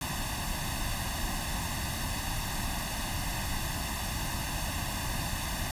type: noise with comb filter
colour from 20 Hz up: pink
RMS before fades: -33 dBFS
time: 0.01-5.71 s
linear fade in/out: 2 ms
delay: 1.1 ms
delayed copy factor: +0.85
effects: resampled to 32000 Hz